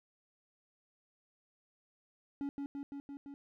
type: tone with echo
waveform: triangle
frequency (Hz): 281.1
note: C#4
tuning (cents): +24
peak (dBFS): -33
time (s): 2.41-2.49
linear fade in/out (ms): 0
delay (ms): 170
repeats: 5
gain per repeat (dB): -2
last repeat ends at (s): 3.34
effects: none